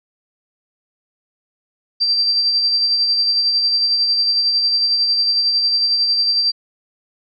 sine tone with tremolo, 4699 Hz, D8, in tune, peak -12 dBFS, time 2-6.52 s, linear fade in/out 20 ms, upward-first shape sine, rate 11 Hz, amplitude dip 35%, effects none

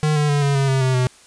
square tone with pitch steps, 152.6 / 148.6 / 144.7 / 140.91 / 137.21 / 133.62 / 130.11 / 126.7 Hz, D#3 / D3 / D3 / C#3 / C#3 / C3 / C3 / B2, -33 / +21 / -25 / +29 / -17 / +37 / -9 / +45 cents, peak -16 dBFS, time 0.03-1.07 s, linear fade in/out 0 ms, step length 130 ms, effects white hiss -48 dBFS RMS until 1.26 s + resampled to 22050 Hz

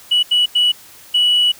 sine tone bursts at uneven times, 2942 Hz, F#7, 11 cents flat, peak -9 dBFS, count 4, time 0.11-0.23 / 0.31-0.46 / 0.55-0.72 / 1.14-1.52 s, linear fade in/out 10 ms, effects tanh soft clip ceiling -8 dBFS + white hiss -42 dBFS RMS until 1.59 s

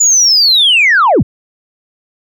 sine linear sweep, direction down, 7040 to 54.8 Hz, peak -4 dBFS, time 0-1.23 s, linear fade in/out 10 ms, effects tanh soft clip ceiling -2 dBFS

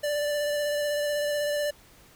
square tone with vibrato, 587.3 Hz, D5, in tune, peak -26 dBFS, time 0.03-1.71 s, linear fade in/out 10 ms, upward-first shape square, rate 16 Hz, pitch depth 12 cents each way, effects pink hiss -55 dBFS RMS until 2.15 s

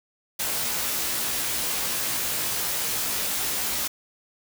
white noise with comb filter, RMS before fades -27 dBFS, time 0.39-3.88 s, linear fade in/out 10 ms, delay 17 ms, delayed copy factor +0.75, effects none

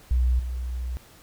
sine tone with level steps, 61.9 Hz, B1, 5 cents sharp, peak -18 / -27 dBFS, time 0.11-0.97 s, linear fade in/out 0 ms, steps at 0.39 s, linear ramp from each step 5 ms, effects pink hiss -52 dBFS RMS until 1.22 s

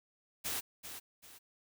white noise with echo, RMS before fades -37 dBFS, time 0.44-0.61 s, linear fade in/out 20 ms, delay 390 ms, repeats 2, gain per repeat -9 dB, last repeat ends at 1.39 s, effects none

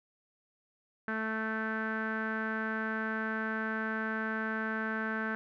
sawtooth tone with low-pass filter, 220 Hz, A3, in tune, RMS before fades -34 dBFS, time 1.08-5.35 s, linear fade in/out 0 ms, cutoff 1600 Hz, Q 8.4, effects none

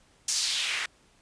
white noise with band-pass filter sweep, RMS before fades -29 dBFS, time 0.28-0.86 s, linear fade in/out 5 ms, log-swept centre 6600 to 1800 Hz, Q 2.1, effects pink hiss -62 dBFS RMS until 1.21 s + resampled to 22050 Hz

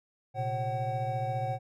triangle tone cluster, 117.2 / 131.8 / 541 / 754 Hz, A#2 / C3 / C#5 / F#5, +10 / +13 / -42 / +32 cents, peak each -32 / -36 / -35 / -31 dBFS, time 0.34-1.59 s, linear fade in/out 50 ms, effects none

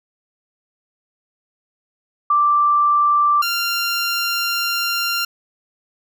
sine / 15% pulse tone pair in turn, 1174.7 / 1387.7 Hz, D6 / F6, 0 / -11 cents, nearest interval minor third, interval 289 cents, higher second, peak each -12 dBFS, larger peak neither, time 2.3-3.42 / 3.42-5.25 s, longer second, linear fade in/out 5 ms, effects none

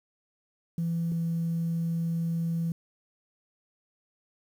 sine tone pair in turn, 167.5 / 166.59 Hz, E3 / E3, +28 / +19 cents, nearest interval unison, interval 9 cents, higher first, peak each -25 dBFS, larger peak neither, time 0.78-1.12 / 1.12-2.72 s, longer second, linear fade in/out 2 ms, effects tanh soft clip ceiling -22 dBFS + 9-bit

